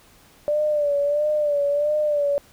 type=tone with vibrato; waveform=sine; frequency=587.3 Hz; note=D5; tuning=in tune; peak=-18 dBFS; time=0.48-2.38 s; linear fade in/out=0 ms; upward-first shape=sine; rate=1.5 Hz; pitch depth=54 cents each way; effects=pink hiss -53 dBFS RMS until 2.52 s